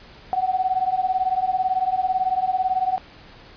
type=beating tone pair; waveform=sine; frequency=740 / 758 Hz; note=F#5 / F#5; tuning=0 / +42 cents; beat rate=18 Hz; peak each=-22 dBFS; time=0.33-2.98 s; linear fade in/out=0 ms; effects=pink hiss -46 dBFS RMS until 3.56 s + resampled to 11025 Hz